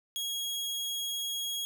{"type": "tone", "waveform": "sawtooth", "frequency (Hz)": 3303, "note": "G#7", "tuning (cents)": -10, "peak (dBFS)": -29, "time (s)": [0.16, 1.65], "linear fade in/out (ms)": 0, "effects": []}